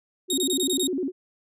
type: tone with vibrato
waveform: sine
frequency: 315.5 Hz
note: D#4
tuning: 24 cents sharp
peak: -24 dBFS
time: 0.28-1.12 s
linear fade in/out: 50 ms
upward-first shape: square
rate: 10 Hz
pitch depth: 260 cents each way
type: tone bursts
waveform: 20% pulse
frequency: 3743 Hz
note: A#7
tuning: 6 cents sharp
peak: -18 dBFS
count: 6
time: 0.3-0.871 s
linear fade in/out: 2 ms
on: 76 ms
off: 23 ms
effects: none